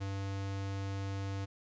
square tone, 98 Hz, G2, in tune, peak -36 dBFS, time 0-1.46 s, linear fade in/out 20 ms, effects resampled to 16000 Hz

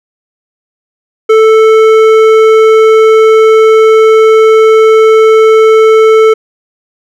triangle tone with hard clipping, 440 Hz, A4, in tune, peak -3 dBFS, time 1.29-6.34 s, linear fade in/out 10 ms, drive 14 dB, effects none

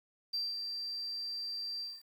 sine tone with ADSR envelope, 4699 Hz, D8, in tune, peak -30 dBFS, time 0.33-2.03 s, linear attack 12 ms, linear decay 200 ms, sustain -6 dB, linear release 220 ms, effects tanh soft clip ceiling -29 dBFS + 10-bit

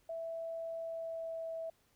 sine tone with pitch glide, 659.3 to 654 Hz, E5 to E5, 0 to -14 cents, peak -38 dBFS, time 0.09-1.7 s, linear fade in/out 5 ms, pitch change -14 cents, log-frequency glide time 0.79-1.53 s, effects pink hiss -72 dBFS RMS until 1.95 s

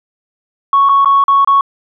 sine tone with dropouts, 1108.7 Hz, C#6, in tune, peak -5 dBFS, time 0.73-1.61 s, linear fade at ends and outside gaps 2 ms, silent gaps 0.889-0.893 / 1.047-1.057 / 1.24-1.281 / 1.447-1.474 s, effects tanh soft clip ceiling -2 dBFS

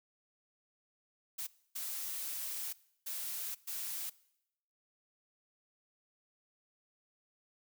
blue noise bursts at uneven times, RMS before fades -40 dBFS, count 4, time 1.38-1.47 / 1.75-2.73 / 3.06-3.55 / 3.67-4.1 s, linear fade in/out 10 ms, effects noise-tail reverb RT60 0.8 s tail -21 dB re dry

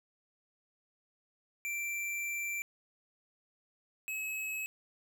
square tone pair in turn, 2349 / 2572 Hz, D7 / E7, 0 / -43 cents, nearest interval major second, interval 157 cents, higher second, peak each -35 / -36 dBFS, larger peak first, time 1.65-2.62 / 4.08-4.66 s, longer first, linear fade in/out 0 ms, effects none

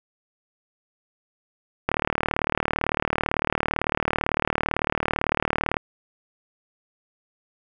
click train, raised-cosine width 0.5 ms, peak -6 dBFS, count 148, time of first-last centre 1.89-5.769 s, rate 37.9 Hz, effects none

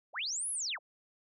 sine linear two-way sweep, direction up then down, 415.3 to 11120 to 415.3 Hz, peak -33 dBFS, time 0.13-0.79 s, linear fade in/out 50 ms, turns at 0.5 s, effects none

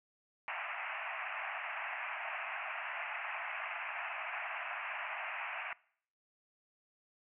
white band-pass noise, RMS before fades -41 dBFS, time 0.48-5.73 s, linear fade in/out 0 ms, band 630 to 2700 Hz, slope 96 dB/octave, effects noise-tail reverb RT60 0.6 s tail -23 dB re dry

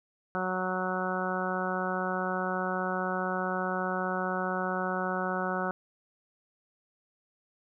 harmonic tone, 184.8 Hz, F#3, 2 cents flat, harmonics 1 / 2 / 3 / 4 / 5 / 6 / 7 / 8, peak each -35 / -37 / -36 / -36 / -39 / -40 / -36 / -36 dBFS, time 0.35-5.71 s, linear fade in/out 0 ms, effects none

